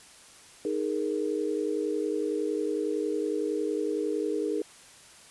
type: chord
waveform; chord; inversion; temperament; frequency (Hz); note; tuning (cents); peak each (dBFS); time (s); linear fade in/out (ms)
sine; D# suspended fourth; none; equal; 311.1 / 415.3 / 466.2; D#4 / G#4 / A#4; 0 / 0 / 0; -31 / -30 / -32; 0.65-4.62; 2
effects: white hiss -52 dBFS RMS until 5.3 s + resampled to 24000 Hz